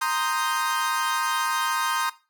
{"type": "chord", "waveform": "40% pulse", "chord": "C minor seventh", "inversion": "third", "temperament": "equal", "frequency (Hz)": [932.3, 1046.5, 1244.5, 1568], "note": ["Bb5", "C6", "Eb6", "G6"], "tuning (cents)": [0, 0, 0, 0], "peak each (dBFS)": -28, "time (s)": [0.01, 2.1], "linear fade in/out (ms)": 10, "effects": ["noise-tail reverb RT60 0.3 s tail -17 dB re dry"]}